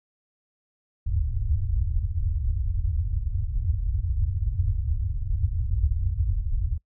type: low-pass noise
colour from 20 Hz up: white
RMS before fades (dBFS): -25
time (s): 1.06-6.78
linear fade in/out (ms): 5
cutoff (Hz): 100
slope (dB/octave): 48
effects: noise-tail reverb RT60 0.1 s tail -23 dB re dry

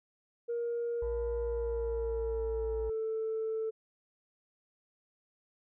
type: tone with pitch glide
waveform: sine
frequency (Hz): 471.4 to 442.4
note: A#4 to A4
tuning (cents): +19 to +9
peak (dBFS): -30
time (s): 0.48-3.71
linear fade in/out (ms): 20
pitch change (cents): -110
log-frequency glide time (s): 1.42-2.79
type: tone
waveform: sine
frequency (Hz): 57.8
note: A#1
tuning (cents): -14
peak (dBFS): -34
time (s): 1.02-2.9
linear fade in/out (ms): 5
effects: tanh soft clip ceiling -28 dBFS

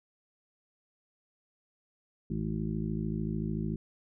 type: harmonic tone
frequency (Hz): 53.5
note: A1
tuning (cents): -48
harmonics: 1 / 2 / 3 / 4 / 6 / 7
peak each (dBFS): -39 / -41 / -34 / -35 / -40 / -44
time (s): 2.3-3.76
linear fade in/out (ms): 5
effects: none

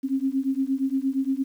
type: beating tone pair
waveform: sine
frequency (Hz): 264.2 / 272.8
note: C4 / C#4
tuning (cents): +17 / -28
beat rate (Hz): 8.6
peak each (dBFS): -25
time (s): 0.03-1.44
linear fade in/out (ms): 20
effects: 9-bit

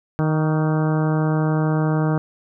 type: harmonic tone with a mistuned harmonic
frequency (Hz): 155.56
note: D#3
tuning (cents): 0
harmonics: 1 / 2 / 3 / 4 / 5 / 6 / 7 / 8 / 9 / 10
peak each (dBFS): -18 / -24 / -28 / -30 / -32 / -34 / -35 / -36 / -37 / -38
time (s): 0.19-2.18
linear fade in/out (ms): 0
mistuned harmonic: 7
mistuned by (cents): +52
effects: none

